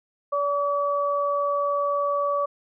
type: tone pair together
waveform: sine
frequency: 573 / 1143.3 Hz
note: D5 / D6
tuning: -43 / -47 cents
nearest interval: octave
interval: 1196 cents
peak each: -24 dBFS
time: 0.32-2.46 s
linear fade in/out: 10 ms
effects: none